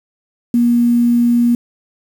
sine tone with quantisation, 238.2 Hz, A#3, 38 cents sharp, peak -9 dBFS, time 0.54-1.55 s, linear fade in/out 2 ms, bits 6, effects none

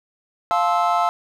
triangle chord, F major seventh, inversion none, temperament just, 698.5 / 873.1 / 1047.7 / 1309.6 Hz, F5 / A5 / C6 / E6, 0 / -14 / +2 / -12 cents, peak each -18 / -21 / -23 / -20 dBFS, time 0.51-1.09 s, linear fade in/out 0 ms, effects none

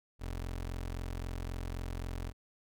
25% pulse tone, 43.78 Hz, F1, 5 cents sharp, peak -33 dBFS, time 0.19-2.33 s, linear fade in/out 50 ms, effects none

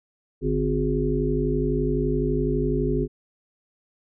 harmonic tone with a mistuned harmonic, 51.91 Hz, G#1, in tune, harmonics 1 / 3 / 5 / 7 / 8, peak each -27 / -27 / -27 / -27 / -27 dBFS, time 0.41-3.08 s, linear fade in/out 50 ms, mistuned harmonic 3, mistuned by -100 cents, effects none

